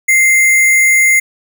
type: tone with sample-and-hold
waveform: sine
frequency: 2093 Hz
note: C7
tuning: in tune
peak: -6 dBFS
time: 0.08-1.2 s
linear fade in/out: 10 ms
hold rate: 8820 Hz
effects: none